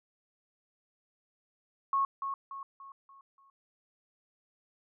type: tone with echo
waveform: sine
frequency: 1096 Hz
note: C#6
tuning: 20 cents flat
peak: -25 dBFS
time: 1.93-2.05 s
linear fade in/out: 2 ms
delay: 290 ms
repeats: 5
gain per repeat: -7 dB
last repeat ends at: 3.5 s
effects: none